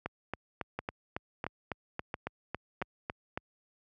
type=two click trains; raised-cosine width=0.5 ms; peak=-19 / -19 dBFS; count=4 / 13; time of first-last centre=0.79-2.817 / 0.06-3.375 s; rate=1.48 / 3.62 Hz; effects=high-pass 60 Hz 12 dB/octave